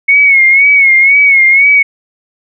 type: tone with vibrato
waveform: sine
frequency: 2195 Hz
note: C#7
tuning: 18 cents flat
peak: -3 dBFS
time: 0.08-1.83 s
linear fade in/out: 10 ms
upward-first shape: sine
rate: 2 Hz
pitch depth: 69 cents each way
effects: none